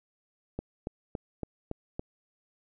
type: click train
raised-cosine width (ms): 2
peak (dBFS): -20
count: 6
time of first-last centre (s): 0.59-1.994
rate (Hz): 3.56
effects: none